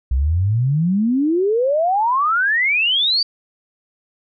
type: exponential sweep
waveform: sine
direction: up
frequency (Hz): 60.9 to 4699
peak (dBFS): -14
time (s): 0.11-3.23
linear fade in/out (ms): 5
effects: none